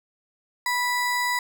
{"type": "ring-modulated tone", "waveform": "square", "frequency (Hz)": 1478, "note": "F#6", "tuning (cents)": -2, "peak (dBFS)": -20, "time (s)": [0.66, 1.39], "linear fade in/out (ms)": 2, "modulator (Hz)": 497, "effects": []}